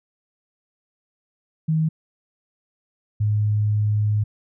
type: tone pair in turn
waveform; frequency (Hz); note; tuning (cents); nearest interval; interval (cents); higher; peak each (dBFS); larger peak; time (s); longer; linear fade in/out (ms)
sine; 158.4 / 105.38; D#3 / G#2; +31 / +26; perfect fifth; 705; first; -17; neither; 1.68-1.89 / 3.2-4.24; second; 10
effects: none